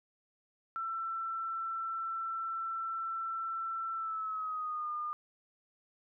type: tone with pitch glide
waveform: sine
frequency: 1339 to 1213.8 Hz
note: E6 to D#6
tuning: +27 to -43 cents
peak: -34 dBFS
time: 0.76-5.13 s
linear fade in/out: 0 ms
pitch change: -170 cents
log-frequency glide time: 3.94-4.9 s
effects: none